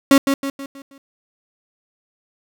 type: tone with echo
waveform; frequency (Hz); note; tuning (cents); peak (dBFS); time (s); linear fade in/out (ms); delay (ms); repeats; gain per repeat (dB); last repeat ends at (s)
35% pulse; 275.3; C#4; -12; -6; 0.11-0.18; 2; 160; 5; -7; 0.98
effects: none